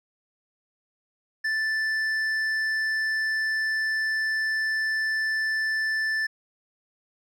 sine tone with hard clipping, 1760 Hz, A6, in tune, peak -25 dBFS, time 1.44-6.27 s, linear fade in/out 10 ms, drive 6 dB, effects none

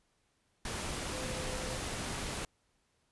sine tone in noise, 513 Hz, C5, 34 cents flat, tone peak -43 dBFS, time 1.13-1.77 s, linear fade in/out 2 ms, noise pink, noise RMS -38 dBFS, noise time 0.65-2.45 s, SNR -8 dB, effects pink hiss -75 dBFS RMS until 3.11 s + resampled to 24000 Hz

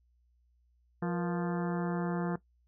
harmonic tone with a mistuned harmonic, 174.61 Hz, F3, in tune, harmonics 1 / 2 / 3 / 4 / 5 / 6 / 7 / 8 / 9 / 10, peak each -31 / -37 / -41 / -43 / -45 / -47 / -48 / -49 / -50 / -51 dBFS, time 1.02-2.36 s, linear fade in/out 5 ms, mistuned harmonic 3, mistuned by -150 cents, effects noise-tail reverb RT60 0.1 s tail -17 dB re dry + added 60 Hz sine -66 dBFS peak until 2.67 s

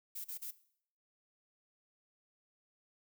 violet noise bursts, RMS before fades -43 dBFS, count 3, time 0.15-0.511 s, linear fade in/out 10 ms, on 95 ms, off 38 ms, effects noise-tail reverb RT60 0.6 s tail -17 dB re dry

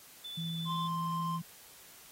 sine tone with vibrato, 3493 Hz, A7, 13 cents flat, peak -40 dBFS, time 0.24-0.88 s, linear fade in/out 10 ms, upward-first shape triangle, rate 11 Hz, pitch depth 13 cents each way
sine tone with pitch glide, 164.81 to 166.63 Hz, E3 to E3, 0 to +19 cents, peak -35 dBFS, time 0.37-1.42 s, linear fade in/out 10 ms, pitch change +19 cents, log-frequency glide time 0.66-0.88 s
triangle tone, 1046.5 Hz, C6, in tune, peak -32 dBFS, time 0.65-1.4 s, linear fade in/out 50 ms
effects white hiss -55 dBFS RMS until 2.11 s + AAC 48 kbps

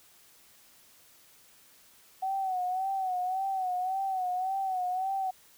sine tone with vibrato, 751 Hz, F#5, 26 cents sharp, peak -28 dBFS, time 2.22-5.31 s, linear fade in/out 10 ms, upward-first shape sine, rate 1.8 Hz, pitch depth 66 cents each way, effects white hiss -59 dBFS RMS until 5.57 s

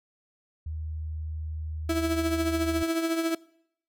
sine tone, 78.2 Hz, D#2, 9 cents sharp, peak -31 dBFS, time 0.66-2.83 s, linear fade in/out 5 ms
35% pulse tone with tremolo, 328.5 Hz, E4, 6 cents flat, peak -21 dBFS, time 1.89-3.35 s, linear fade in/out 5 ms, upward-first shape triangle, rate 14 Hz, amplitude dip 60%
effects noise-tail reverb RT60 0.7 s tail -23 dB re dry

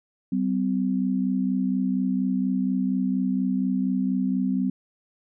sine tone pair together, 191.78 / 256 Hz, G3 / C4, -38 / -38 cents, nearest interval perfect fourth, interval 500 cents, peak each -24 dBFS, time 0.32-4.7 s, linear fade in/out 5 ms, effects none

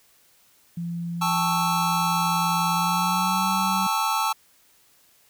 sine tone with pitch glide, 170.8 to 189.51 Hz, F3 to F#3, -38 to +42 cents, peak -27 dBFS, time 0.77-3.87 s, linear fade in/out 5 ms, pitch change +180 cents, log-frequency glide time 2.74-3.49 s
square chord, A dominant seventh, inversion third, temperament equal with one note detuned, 800.5 / 880 / 1108.7 / 1318.5 Hz, G5 / A5 / C#6 / E6, +36 / 0 / 0 / 0 cents, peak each -32 / -26 / -29 / -27 dBFS, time 1.21-4.33 s, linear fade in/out 10 ms
effects white hiss -59 dBFS RMS until 5.29 s

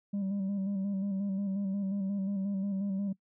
sine tone with vibrato, 196.5 Hz, G3, 4 cents sharp, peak -27 dBFS, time 0.13-3.13 s, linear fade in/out 10 ms, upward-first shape square, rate 5.6 Hz, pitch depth 40 cents each way, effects noise-tail reverb RT60 0.1 s tail -23 dB re dry + tanh soft clip ceiling -29 dBFS

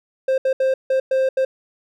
triangle tone bursts at uneven times, 527 Hz, C5, 12 cents sharp, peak -13 dBFS, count 6, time 0.28-0.38 / 0.45-0.53 / 0.6-0.74 / 0.9-1 / 1.11-1.29 / 1.37-1.45 s, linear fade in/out 5 ms, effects none

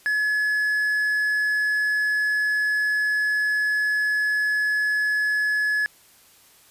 triangle tone with quantisation, 1702 Hz, G#6, 42 cents sharp, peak -18 dBFS, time 0.06-5.86 s, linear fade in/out 0 ms, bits 8, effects white hiss -54 dBFS RMS until 6.7 s + resampled to 32000 Hz

